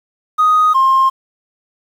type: tone pair in turn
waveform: triangle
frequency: 1247 / 1061.7 Hz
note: D#6 / C6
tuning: +3 / +25 cents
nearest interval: minor third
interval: 278 cents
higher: first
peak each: -5 dBFS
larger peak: neither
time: 0.38-0.74 / 0.74-1.1 s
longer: neither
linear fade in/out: 20 ms
effects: tanh soft clip ceiling -5 dBFS + 7-bit